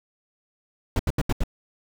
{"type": "noise bursts", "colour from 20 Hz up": "brown", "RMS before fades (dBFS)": -21, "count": 5, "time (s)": [0.96, 1.437], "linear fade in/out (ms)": 2, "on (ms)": 33, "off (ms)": 78, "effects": []}